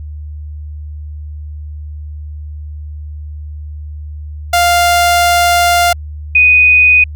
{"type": "tone pair in turn", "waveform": ["sawtooth", "sine"], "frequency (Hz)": [698.5, 2489], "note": ["F5", "D#7"], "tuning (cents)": [0, 0], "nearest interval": "octave + minor seventh", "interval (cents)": 2200, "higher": "second", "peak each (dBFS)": -4, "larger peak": "neither", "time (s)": [[4.53, 5.93], [6.35, 7.04]], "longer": "first", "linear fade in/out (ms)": 5, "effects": ["added 75 Hz sine -23 dBFS peak until 7.15 s"]}